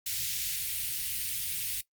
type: band-stop noise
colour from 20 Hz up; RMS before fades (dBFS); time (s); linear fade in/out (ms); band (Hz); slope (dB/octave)
white; -33; 0.06-1.81; 5; 140 to 2200; 24
effects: noise-tail reverb RT60 0.1 s tail -19 dB re dry + Opus 48 kbps